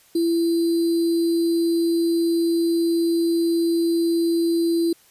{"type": "tone with sample-and-hold", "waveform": "sine", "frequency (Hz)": 335.2, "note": "E4", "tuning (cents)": 29, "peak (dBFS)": -17, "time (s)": [0.15, 4.93], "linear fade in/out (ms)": 5, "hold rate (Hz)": 4410, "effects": ["white hiss -55 dBFS RMS until 5.1 s", "resampled to 32000 Hz"]}